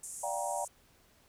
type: band-pass noise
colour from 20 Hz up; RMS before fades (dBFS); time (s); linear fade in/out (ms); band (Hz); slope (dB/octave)
white; -44; 0.03-0.68; 5; 6700 to 10000; 48
type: chord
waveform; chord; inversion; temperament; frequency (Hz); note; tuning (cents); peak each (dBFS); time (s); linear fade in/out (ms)
sine; G minor seventh; second; just; 588 / 705.6 / 784 / 940.8; D5 / F5 / G5 / Bb5; +2 / +18 / 0 / +16; -38; 0.23-0.65; 5
effects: pink hiss -65 dBFS RMS until 1.28 s